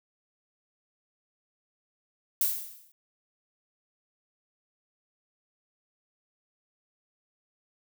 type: noise with exponential decay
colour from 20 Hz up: violet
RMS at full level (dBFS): -23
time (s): 2.41-2.92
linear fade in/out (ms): 2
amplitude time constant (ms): 110
effects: none